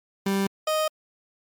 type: tone pair in turn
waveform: 30% pulse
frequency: 196 / 622.3 Hz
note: G3 / D#5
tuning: 0 / 0 cents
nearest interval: octave + minor sixth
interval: 2000 cents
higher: second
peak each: -19 dBFS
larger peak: neither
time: 0.26-0.47 / 0.67-0.88 s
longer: neither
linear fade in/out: 5 ms
effects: MP3 96 kbps